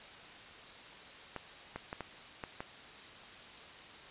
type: clicks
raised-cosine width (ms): 0.5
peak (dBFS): -24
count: 6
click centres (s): 1.363 / 1.76 / 1.929 / 2.007 / 2.438 / 2.605
effects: white hiss -51 dBFS RMS until 4.1 s + resampled to 8000 Hz

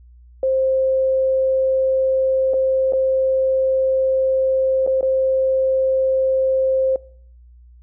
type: tone with dropouts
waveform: sine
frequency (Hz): 527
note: C5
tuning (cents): +12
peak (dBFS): -15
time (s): 0.43-6.96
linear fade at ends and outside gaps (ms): 2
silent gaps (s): 2.536-2.54 / 2.924-2.933 / 4.865-4.874 / 5.01-5.028
effects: noise-tail reverb RT60 0.6 s tail -22 dB re dry + added 60 Hz sine -43 dBFS peak until 7.82 s

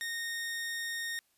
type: tone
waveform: sawtooth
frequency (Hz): 1849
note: A#6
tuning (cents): -15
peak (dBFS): -31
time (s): 0.01-1.19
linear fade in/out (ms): 0
effects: white hiss -72 dBFS RMS until 1.37 s + resampled to 32000 Hz

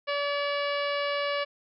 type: harmonic tone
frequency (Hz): 573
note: D5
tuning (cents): -43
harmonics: 1 / 2 / 3 / 4 / 5 / 6 / 7 / 8 / 9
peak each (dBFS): -29 / -33 / -36 / -36 / -37 / -45 / -43 / -45 / -48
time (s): 0.07-1.45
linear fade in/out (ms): 20
effects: none

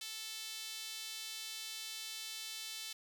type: tone with high-pass filter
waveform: sawtooth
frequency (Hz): 440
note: A4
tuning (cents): 0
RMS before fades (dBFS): -45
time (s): 0.01-2.93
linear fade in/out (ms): 5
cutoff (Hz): 3600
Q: 1.6
effects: none

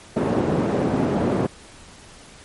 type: band-pass noise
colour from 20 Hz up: white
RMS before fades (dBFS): -21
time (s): 0.16-1.47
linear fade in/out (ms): 10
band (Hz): 130 to 390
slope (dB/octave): 12
effects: pink hiss -45 dBFS RMS until 2.44 s + MP3 48 kbps

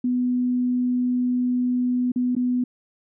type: tone with dropouts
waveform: sine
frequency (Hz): 248.4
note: B3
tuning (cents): +10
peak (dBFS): -19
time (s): 0.04-2.64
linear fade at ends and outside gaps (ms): 5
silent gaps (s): 2.119-2.159 / 2.352-2.364
effects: none

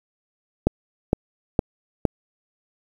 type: click train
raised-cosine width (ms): 2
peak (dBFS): -3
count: 4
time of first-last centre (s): 0.67-2.052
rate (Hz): 2.17
effects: 7-bit

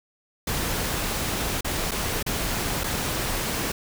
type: noise with dropouts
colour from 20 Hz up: pink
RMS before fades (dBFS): -27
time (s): 0.47-3.72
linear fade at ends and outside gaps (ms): 5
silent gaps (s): 1.609-1.645 / 1.911-1.916 / 2.228-2.263 / 2.837-2.84
effects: none

